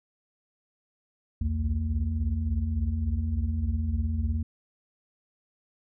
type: tone cluster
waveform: sine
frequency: 63 / 66.5 / 82.7 / 227.6 Hz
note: B1 / C2 / E2 / A#3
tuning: +35 / +29 / +6 / -41 cents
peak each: -31 / -35 / -26 / -34 dBFS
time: 1.41-4.43 s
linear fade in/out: 5 ms
effects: tanh soft clip ceiling -16 dBFS